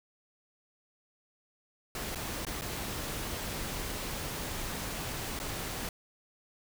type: noise with dropouts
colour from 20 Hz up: pink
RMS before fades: -37 dBFS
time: 1.95-5.89 s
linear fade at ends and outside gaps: 2 ms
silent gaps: 2.149-2.156 / 2.451-2.467 / 2.612-2.619 / 5.391-5.399 s
effects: none